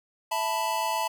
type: chord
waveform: square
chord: E suspended fourth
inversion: none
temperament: equal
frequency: 659.3 / 880 / 987.8 Hz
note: E5 / A5 / B5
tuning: 0 / 0 / 0 cents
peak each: -34 / -29 / -31 dBFS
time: 0.31-1.08 s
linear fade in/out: 10 ms
effects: none